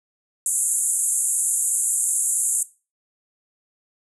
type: band-pass noise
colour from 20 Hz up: white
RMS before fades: -22 dBFS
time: 0.46-2.63 s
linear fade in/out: 2 ms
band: 7000 to 11000 Hz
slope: 96 dB/octave
effects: noise-tail reverb RT60 0.3 s tail -17 dB re dry